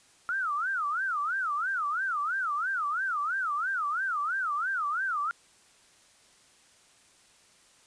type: tone with vibrato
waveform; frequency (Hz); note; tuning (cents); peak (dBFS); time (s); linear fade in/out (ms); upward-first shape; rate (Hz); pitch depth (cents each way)
sine; 1353; E6; +45; -27; 0.29-5.31; 0; sine; 3; 280
effects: white hiss -60 dBFS RMS until 7.86 s + resampled to 22050 Hz